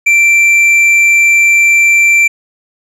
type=tone with tanh clipping; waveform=triangle; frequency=2349 Hz; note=D7; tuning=in tune; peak=-6 dBFS; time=0.06-2.28 s; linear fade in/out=10 ms; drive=10 dB; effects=none